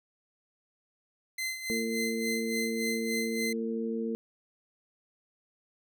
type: tone with tremolo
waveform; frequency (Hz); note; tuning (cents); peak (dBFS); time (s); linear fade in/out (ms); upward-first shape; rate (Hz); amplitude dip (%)
sawtooth; 2063; C7; -25; -27; 1.38-3.53; 5; sine; 3.5; 65
type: harmonic tone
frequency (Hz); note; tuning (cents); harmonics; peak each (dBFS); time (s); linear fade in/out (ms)
113.5; A#2; -46; 2 / 3 / 4; -32 / -39 / -34; 1.7-4.15; 0
effects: none